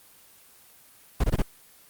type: noise bursts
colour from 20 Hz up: brown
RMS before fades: -21 dBFS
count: 4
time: 1.2-1.421 s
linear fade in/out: 5 ms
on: 38 ms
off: 23 ms
effects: white hiss -54 dBFS RMS until 1.89 s + Opus 24 kbps